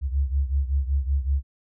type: beating tone pair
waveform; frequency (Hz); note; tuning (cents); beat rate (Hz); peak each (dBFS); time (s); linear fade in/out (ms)
sine; 67.4 / 72.7; C#2 / D2; -48 / -17; 5.3; -22 / -26; 0.01-1.43; 50
effects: none